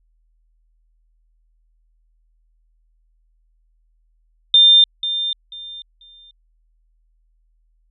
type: tone with echo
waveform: sine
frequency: 3600 Hz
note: A7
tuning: 39 cents sharp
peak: -7 dBFS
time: 4.54-4.84 s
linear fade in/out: 2 ms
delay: 490 ms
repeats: 3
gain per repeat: -12 dB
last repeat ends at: 6.31 s
effects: added 40 Hz sine -58 dBFS peak until 7.9 s